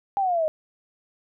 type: exponential sweep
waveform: sine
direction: down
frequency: 812 to 611 Hz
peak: -20 dBFS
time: 0.17-0.48 s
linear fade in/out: 0 ms
effects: none